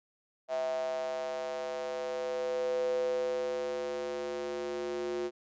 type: tone with high-pass filter sweep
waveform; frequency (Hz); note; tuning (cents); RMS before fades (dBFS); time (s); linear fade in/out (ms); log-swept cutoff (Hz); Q
square; 71.9; D2; -36; -34; 0.48-5.31; 50; 650 to 390; 10
effects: resampled to 16000 Hz